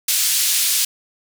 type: band-pass noise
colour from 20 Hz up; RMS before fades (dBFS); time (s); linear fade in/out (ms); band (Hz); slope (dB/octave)
white; -18; 0.08-0.85; 5; 3000 to 12000; 12
effects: none